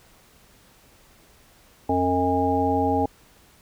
harmonic tone, 90.6 Hz, F#2, 36 cents flat, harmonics 1 / 3 / 5 / 7 / 9, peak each -29 / -24 / -26 / -29 / -23 dBFS, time 1.89-3.06 s, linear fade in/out 5 ms, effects pink hiss -55 dBFS RMS until 3.61 s

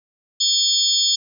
sine tone cluster, 3255 / 3530 / 4440 / 5150 / 6840 Hz, G#7 / A7 / C#8 / E8 / A8, -36 / +5 / +2 / -41 / -50 cents, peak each -22 dBFS, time 0.4-1.16 s, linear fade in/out 10 ms, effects none

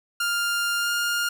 sawtooth tone with pitch glide, 1400 to 1411.4 Hz, F6 to F6, +4 to +18 cents, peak -19 dBFS, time 0.2-1.29 s, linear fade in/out 5 ms, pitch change +14 cents, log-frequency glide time 0.78-0.91 s, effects none

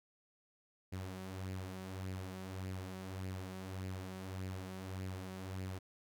sawtooth tone with flanger, 94 Hz, F#2, 28 cents sharp, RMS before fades -44 dBFS, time 0.92-5.79 s, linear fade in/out 10 ms, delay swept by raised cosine 0.41 to 5.31 ms, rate 1.7 Hz, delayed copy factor +0.5, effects none

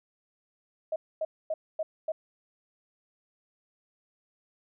sine tone bursts, 632 Hz, D#5, 27 cents sharp, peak -27 dBFS, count 5, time 0.92-2.12 s, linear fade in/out 5 ms, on 40 ms, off 250 ms, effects none

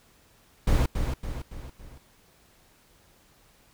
brown noise with echo, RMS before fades -21 dBFS, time 0.67-0.86 s, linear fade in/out 5 ms, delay 280 ms, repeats 4, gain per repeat -6 dB, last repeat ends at 1.98 s, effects pink hiss -60 dBFS RMS until 3.73 s

